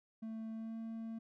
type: tone with pitch glide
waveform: triangle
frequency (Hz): 222.4 to 225.4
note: A3 to A3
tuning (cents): +19 to +42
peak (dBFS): -39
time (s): 0.22-1.19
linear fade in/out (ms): 10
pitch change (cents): +23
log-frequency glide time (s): 0.52-0.78
effects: none